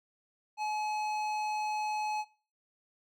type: tone with hard clipping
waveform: sine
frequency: 851 Hz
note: G#5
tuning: 42 cents sharp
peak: -33 dBFS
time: 0.57-2.25 s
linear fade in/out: 50 ms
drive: 13 dB
effects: noise-tail reverb RT60 0.4 s tail -20 dB re dry